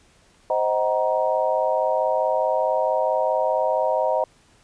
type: chord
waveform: sine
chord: C half-diminished seventh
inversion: none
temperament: just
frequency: 523.3 / 627.9 / 753.5 / 941.9 Hz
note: C5 / Eb5 / Gb5 / Bb5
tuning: 0 / +16 / +31 / +18 cents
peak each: -24 / -22 / -27 / -25 dBFS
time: 0.5-4.24 s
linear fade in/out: 2 ms
effects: pink hiss -57 dBFS RMS until 4.63 s + resampled to 22050 Hz